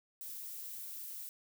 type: noise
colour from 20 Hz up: violet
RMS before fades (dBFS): -45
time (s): 0.21-1.29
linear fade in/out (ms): 0
effects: none